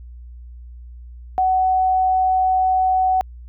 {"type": "tone", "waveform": "sine", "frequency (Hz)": 749, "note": "F#5", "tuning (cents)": 21, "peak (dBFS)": -14, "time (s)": [1.38, 3.21], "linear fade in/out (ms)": 0, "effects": ["added 60 Hz sine -35 dBFS peak until 3.48 s"]}